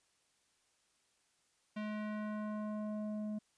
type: tone with low-pass filter sweep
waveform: square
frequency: 212.2 Hz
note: G#3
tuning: 38 cents sharp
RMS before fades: -40 dBFS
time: 1.76-3.39 s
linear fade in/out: 10 ms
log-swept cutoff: 2800 to 440 Hz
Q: 1.3
effects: white hiss -75 dBFS RMS until 3.57 s + resampled to 22050 Hz